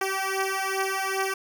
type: beating tone pair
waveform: 10% pulse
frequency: 384.3 / 386.8 Hz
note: G4 / G4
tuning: -34 / -23 cents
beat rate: 2.5 Hz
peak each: -20 dBFS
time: 0.01-1.34 s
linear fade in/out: 5 ms
effects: none